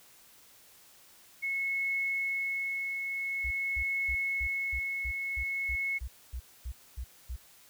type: tone with tremolo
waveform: sine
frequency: 2188 Hz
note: C#7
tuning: 23 cents flat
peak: -28 dBFS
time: 1.42-5.99 s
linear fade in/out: 20 ms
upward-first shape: triangle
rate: 0.47 Hz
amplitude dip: 40%
type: tone bursts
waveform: sine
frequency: 61.74 Hz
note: B1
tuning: in tune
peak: -34 dBFS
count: 13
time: 3.44-7.363 s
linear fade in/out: 10 ms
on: 71 ms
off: 250 ms
effects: white hiss -58 dBFS RMS until 7.69 s